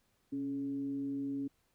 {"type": "tone with frequency modulation", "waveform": "sine", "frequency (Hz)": 277.2, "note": "C#4", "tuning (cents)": 0, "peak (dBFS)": -34, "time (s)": [0.32, 1.48], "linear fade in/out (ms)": 10, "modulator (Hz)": 149, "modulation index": 0.28, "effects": ["pink hiss -75 dBFS RMS until 1.74 s"]}